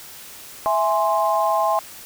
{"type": "chord", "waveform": "sine", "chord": "E augmented", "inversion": "none", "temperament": "equal with one note detuned", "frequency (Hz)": [659.3, 830.6, 1050.1], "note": ["E5", "G#5", "B#5"], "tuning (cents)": [0, 0, 6], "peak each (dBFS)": -21, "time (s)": [0.66, 1.79], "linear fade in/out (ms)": 0, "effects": ["white hiss -40 dBFS RMS until 2.05 s"]}